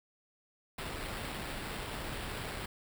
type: noise with sample-and-hold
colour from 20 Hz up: pink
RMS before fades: -40 dBFS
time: 0.78-2.66 s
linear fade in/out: 5 ms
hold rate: 6300 Hz
effects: none